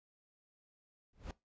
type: noise with exponential growth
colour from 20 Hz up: brown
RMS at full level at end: -36 dBFS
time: 1.13-1.31 s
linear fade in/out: 2 ms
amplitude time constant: 38 ms
effects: noise-tail reverb RT60 0.2 s tail -20 dB re dry + resampled to 16000 Hz